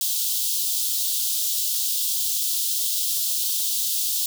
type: high-pass noise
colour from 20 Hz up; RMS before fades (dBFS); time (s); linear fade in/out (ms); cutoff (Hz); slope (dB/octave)
white; -24; 0.01-4.26; 2; 3200; 48
effects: none